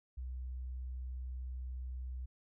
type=tone; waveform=sine; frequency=63.2 Hz; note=B1; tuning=41 cents sharp; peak=-39 dBFS; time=0.17-2.26 s; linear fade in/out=10 ms; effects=none